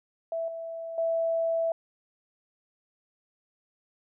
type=tone with level steps; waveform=sine; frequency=660 Hz; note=E5; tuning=2 cents sharp; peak=-28 / -34 / -24 dBFS; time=0.32-1.72 s; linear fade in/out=2 ms; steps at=0.48 / 0.98 s; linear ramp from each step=2 ms; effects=none